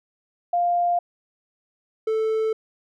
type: tone pair in turn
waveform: sine / triangle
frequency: 700 / 440 Hz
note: F5 / A4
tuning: +4 / 0 cents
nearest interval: minor sixth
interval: 804 cents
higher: first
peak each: -18 dBFS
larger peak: neither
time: 0.53-0.99 / 2.07-2.53 s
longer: neither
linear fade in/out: 5 ms
effects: none